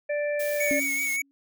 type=harmonic tone; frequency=587.3 Hz; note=D5; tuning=in tune; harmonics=1 / 3 / 4; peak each=-25 / -35 / -37 dBFS; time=0.09-0.8 s; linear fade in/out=10 ms
type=noise; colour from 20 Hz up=blue; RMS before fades=-37 dBFS; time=0.39-1.17 s; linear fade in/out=10 ms
type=tone with vibrato; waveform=square; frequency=2217 Hz; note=C#7; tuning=in tune; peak=-26 dBFS; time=0.6-1.22 s; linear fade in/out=5 ms; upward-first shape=triangle; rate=5.3 Hz; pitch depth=42 cents each way
type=tone with exponential decay; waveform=sine; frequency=277.2 Hz; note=C#4; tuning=in tune; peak=-24 dBFS; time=0.71-1.31 s; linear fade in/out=0 ms; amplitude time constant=130 ms
effects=none